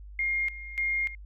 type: tone with tremolo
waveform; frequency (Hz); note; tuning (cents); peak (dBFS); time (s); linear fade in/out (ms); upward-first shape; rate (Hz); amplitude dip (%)
sine; 2128; C7; +29; -25; 0.19-1.15; 2; square; 1.7; 80
effects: added 50 Hz sine -42 dBFS peak until 1.25 s